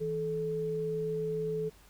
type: tone pair together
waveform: sine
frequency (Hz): 162.4 / 433.8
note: E3 / A4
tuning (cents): -26 / -25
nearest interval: octave + perfect fourth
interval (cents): 1701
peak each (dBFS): -37 / -31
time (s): 0-1.7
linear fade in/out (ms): 20
effects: added 50 Hz sine -58 dBFS peak until 1.89 s + pink hiss -60 dBFS RMS until 1.89 s